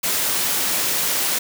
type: high-pass noise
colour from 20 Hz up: white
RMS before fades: -21 dBFS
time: 0.03-1.39 s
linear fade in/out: 10 ms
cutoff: 130 Hz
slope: 12 dB/octave
effects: none